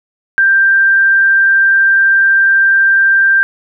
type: tone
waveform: sine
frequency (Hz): 1579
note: G6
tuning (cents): +12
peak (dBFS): -6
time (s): 0.38-3.43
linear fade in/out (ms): 0
effects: none